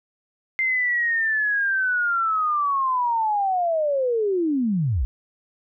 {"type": "linear sweep", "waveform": "sine", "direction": "down", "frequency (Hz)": [2094, 50.2], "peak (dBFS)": -19, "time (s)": [0.59, 5.05], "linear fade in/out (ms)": 0, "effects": []}